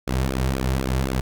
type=tone with flanger; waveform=sawtooth; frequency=65.41 Hz; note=C2; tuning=in tune; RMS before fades=-23 dBFS; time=0.07-1.21 s; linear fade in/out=5 ms; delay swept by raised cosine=1 to 4.1 ms; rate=3.9 Hz; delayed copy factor=-0.8; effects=none